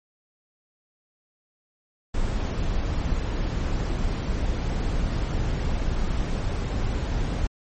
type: noise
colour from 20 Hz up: brown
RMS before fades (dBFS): -25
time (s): 2.14-7.47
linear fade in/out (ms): 5
effects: MP3 32 kbps